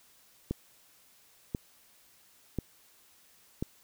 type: click train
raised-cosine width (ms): 3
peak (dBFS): -18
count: 4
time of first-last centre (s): 0.51-3.625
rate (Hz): 0.963
effects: white hiss -62 dBFS RMS until 3.83 s